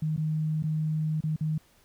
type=tone with dropouts; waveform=sine; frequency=155.56 Hz; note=D#3; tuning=in tune; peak=-25 dBFS; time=0.02-1.58 s; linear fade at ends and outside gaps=5 ms; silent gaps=0.165-0.176 / 0.626-0.637 / 1.207-1.237 / 1.362-1.408 s; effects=pink hiss -62 dBFS RMS until 1.84 s